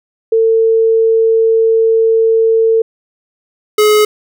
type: tone pair in turn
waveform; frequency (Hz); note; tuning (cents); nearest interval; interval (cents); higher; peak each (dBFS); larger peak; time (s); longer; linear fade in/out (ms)
sine / square; 450 / 423.9; A4 / G#4; +39 / +35; minor second; 104; first; -7; neither; 0.32-2.82 / 3.78-4.05; first; 5
effects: none